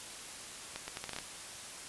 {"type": "accelerating click train", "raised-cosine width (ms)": 0.2, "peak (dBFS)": -21, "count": 8, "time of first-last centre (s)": [0.76, 1.187], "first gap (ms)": 120, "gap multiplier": 0.76, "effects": ["white hiss -46 dBFS RMS until 1.88 s", "resampled to 24000 Hz"]}